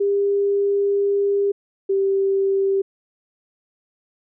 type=tone pair in turn; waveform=sine; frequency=401.2 / 390.5 Hz; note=G4 / G4; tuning=+40 / -7 cents; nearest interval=unison; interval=47 cents; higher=first; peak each=-16 dBFS; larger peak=neither; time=0-1.52 / 1.89-2.82 s; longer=first; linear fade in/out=10 ms; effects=none